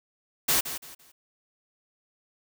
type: noise with echo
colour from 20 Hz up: white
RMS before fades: -23 dBFS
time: 0.48-0.61 s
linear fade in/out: 10 ms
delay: 170 ms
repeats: 3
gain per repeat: -11 dB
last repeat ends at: 1.12 s
effects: none